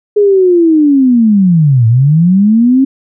sine linear two-way sweep, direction down then up, 420 to 110 to 273.1 Hz, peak -4 dBFS, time 0.16-2.85 s, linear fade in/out 10 ms, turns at 1.87 s, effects none

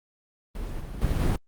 brown noise with level steps, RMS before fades -33 / -36 / -25 / -22 dBFS, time 0.55-1.36 s, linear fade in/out 2 ms, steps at 0.8 / 1.01 / 1.19 s, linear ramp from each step 10 ms, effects Opus 32 kbps

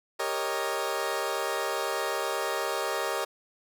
20% pulse chord, Eb dominant seventh, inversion first, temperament equal with one note detuned, 395.9 / 466.2 / 554.4 / 622.3 Hz, G4 / Bb4 / Db5 / Eb5, +17 / 0 / 0 / 0 cents, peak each -29 dBFS, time 0.19-3.25 s, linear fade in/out 10 ms, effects none

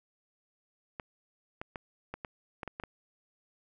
clicks, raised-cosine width 0.5 ms, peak -23 dBFS, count 9, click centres 0.998 / 1.615 / 1.758 / 2.14 / 2.248 / 2.632 / 2.677 / 2.799 / 2.837 s, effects none

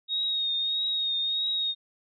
sine tone with vibrato, 3738 Hz, A#7, 4 cents sharp, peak -25 dBFS, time 0.08-1.75 s, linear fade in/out 50 ms, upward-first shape triangle, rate 1.6 Hz, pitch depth 39 cents each way, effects none

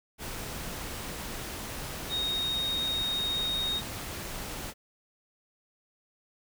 sine tone in noise, 3729 Hz, A#7, in tune, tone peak -28 dBFS, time 2.09-3.82 s, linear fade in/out 50 ms, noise pink, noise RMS -38 dBFS, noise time 0.18-4.74 s, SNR +7 dB, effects none

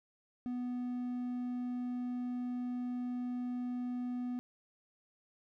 triangle tone, 246.9 Hz, B3, in tune, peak -33 dBFS, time 0.46-4.39 s, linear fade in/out 0 ms, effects none

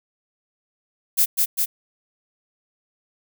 violet noise with echo, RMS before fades -17 dBFS, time 1.17-1.26 s, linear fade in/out 20 ms, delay 200 ms, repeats 2, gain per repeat -2 dB, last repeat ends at 1.66 s, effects none

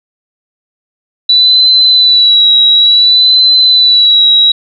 sine tone with vibrato, 3951 Hz, B7, in tune, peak -3 dBFS, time 1.29-4.52 s, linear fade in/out 5 ms, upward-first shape sine, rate 0.57 Hz, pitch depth 42 cents each way, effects none

